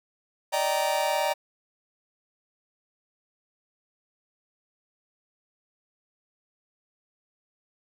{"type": "chord", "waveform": "45% pulse", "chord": "Eb major seventh", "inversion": "third", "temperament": "just", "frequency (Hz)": [583.4, 622.3, 777.8, 933.4], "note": ["D5", "Eb5", "G5", "Bb5"], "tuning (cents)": [-12, 0, -14, 2], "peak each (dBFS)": [-29, -30, -30, -29], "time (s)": [0.52, 1.34], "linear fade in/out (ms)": 20, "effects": []}